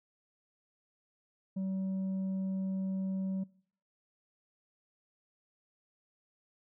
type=tone with tanh clipping; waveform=sine; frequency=190.6 Hz; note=G3; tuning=48 cents flat; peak=-33 dBFS; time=1.56-3.44 s; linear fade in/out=10 ms; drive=4 dB; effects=noise-tail reverb RT60 0.6 s tail -23 dB re dry